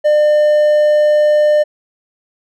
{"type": "tone", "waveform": "triangle", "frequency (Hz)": 600, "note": "D5", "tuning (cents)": 37, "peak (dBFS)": -6, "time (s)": [0.04, 1.64], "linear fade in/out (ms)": 20, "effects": []}